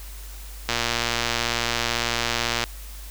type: click train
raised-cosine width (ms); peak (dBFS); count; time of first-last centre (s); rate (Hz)
0.2; -5; 231; 0.69-2.639; 118
effects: added 50 Hz sine -36 dBFS peak until 3.1 s + white hiss -44 dBFS RMS until 3.1 s